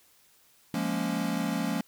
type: chord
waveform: square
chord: Bb minor seventh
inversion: second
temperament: equal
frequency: 174.61 / 207.7 / 233.1 / 277.2 Hz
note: F3 / Ab3 / Bb3 / Db4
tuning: 0 / 0 / 0 / 0 cents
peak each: -34 dBFS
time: 0.74-1.81 s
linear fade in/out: 2 ms
effects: white hiss -62 dBFS RMS until 1.87 s